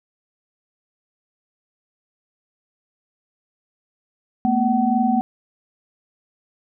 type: tone cluster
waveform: sine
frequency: 221.7 / 244.9 / 756 Hz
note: A3 / B3 / F#5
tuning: +13 / -14 / +37 cents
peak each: -20 dBFS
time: 4.45-5.21 s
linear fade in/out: 0 ms
effects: none